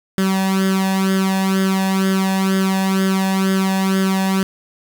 sawtooth tone with flanger, 191.3 Hz, G3, 42 cents flat, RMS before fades -17 dBFS, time 0.18-4.43 s, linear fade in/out 0 ms, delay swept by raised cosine 0.6 to 1.16 ms, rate 2.1 Hz, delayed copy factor +0.75, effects 8-bit

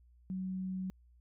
sine tone, 187.1 Hz, F#3, 20 cents sharp, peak -35 dBFS, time 0.3-0.9 s, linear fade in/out 0 ms, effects added 60 Hz sine -60 dBFS peak until 1.2 s

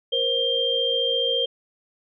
sine tone cluster, 474.5 / 529 / 3180 Hz, A#4 / C5 / G7, +31 / +19 / +24 cents, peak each -26 / -27 / -22 dBFS, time 0.12-1.46 s, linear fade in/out 10 ms, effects none

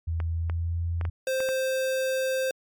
sine tone with pitch glide, 82.41 to 84.73 Hz, E2 to E2, 0 to +48 cents, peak -25 dBFS, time 0.07-1.1 s, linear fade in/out 10 ms, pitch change +48 cents, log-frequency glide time 0.27-0.79 s
clicks, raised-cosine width 0.5 ms, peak -21 dBFS, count 6, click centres 0.202 / 0.498 / 1.012 / 1.052 / 1.404 / 1.489 s
square tone, 524 Hz, C5, 2 cents sharp, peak -25 dBFS, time 1.27-2.51 s, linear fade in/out 2 ms
effects MP3 96 kbps

